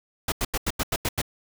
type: noise bursts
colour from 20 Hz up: pink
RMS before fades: -25 dBFS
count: 8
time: 0.28-1.217 s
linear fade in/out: 5 ms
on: 41 ms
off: 87 ms
effects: none